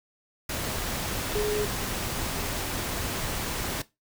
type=tone in noise; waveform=sine; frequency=419.5 Hz; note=G#4; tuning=17 cents sharp; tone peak=-25 dBFS; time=1.35-1.65 s; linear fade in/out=5 ms; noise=pink; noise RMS=-31 dBFS; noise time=0.49-3.82 s; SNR=+3 dB; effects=noise-tail reverb RT60 0.2 s tail -17 dB re dry